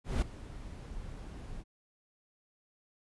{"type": "noise with ADSR envelope", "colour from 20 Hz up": "brown", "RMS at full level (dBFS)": -27, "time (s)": [0.04, 1.64], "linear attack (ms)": 180, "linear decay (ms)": 7, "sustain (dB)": -17, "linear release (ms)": 39, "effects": ["resampled to 24000 Hz"]}